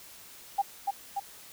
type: tone with echo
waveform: sine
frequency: 798 Hz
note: G5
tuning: 31 cents sharp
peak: -22 dBFS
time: 0.58-0.62 s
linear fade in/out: 10 ms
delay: 290 ms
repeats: 2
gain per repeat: -3 dB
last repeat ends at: 1.2 s
effects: white hiss -50 dBFS RMS until 1.52 s